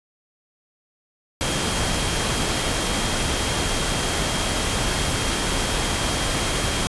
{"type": "tone in noise", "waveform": "sine", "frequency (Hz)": 3228, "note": "G#7", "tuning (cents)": -50, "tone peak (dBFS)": -33, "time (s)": [1.41, 6.87], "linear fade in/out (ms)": 0, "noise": "pink", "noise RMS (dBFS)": -23, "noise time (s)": [1.41, 6.87], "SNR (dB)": -13, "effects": ["resampled to 24000 Hz"]}